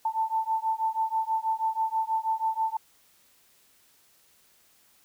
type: beating tone pair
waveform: sine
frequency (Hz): 885 / 891.2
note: A5 / A5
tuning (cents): +10 / +22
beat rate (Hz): 6.2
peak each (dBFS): -28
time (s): 0.05-2.77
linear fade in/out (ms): 5
effects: white hiss -62 dBFS RMS until 5.04 s